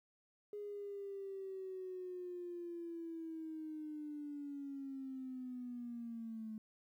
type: linear sweep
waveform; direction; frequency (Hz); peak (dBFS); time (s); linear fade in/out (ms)
triangle; down; 415.3 to 216.1; -39; 0.53-6.58; 2
effects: tanh soft clip ceiling -41 dBFS + 13-bit